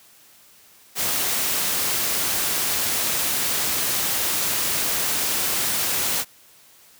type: noise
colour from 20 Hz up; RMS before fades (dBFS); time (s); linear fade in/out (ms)
white; -23; 0.95-6.25; 50
effects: white hiss -52 dBFS RMS until 6.99 s + high-pass 60 Hz 12 dB/octave